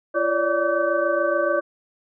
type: tone cluster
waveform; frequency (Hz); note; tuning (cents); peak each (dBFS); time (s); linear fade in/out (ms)
sine; 341.2 / 564 / 591 / 1150 / 1534; F4 / C#5 / D5 / D6 / G6; -40 / +30 / +11 / -37 / -38; -27 / -23 / -23 / -27 / -27; 0.14-1.61; 20
effects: none